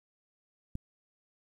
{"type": "click", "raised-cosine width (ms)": 5, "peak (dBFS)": -24, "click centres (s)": 0.754, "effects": ["10-bit"]}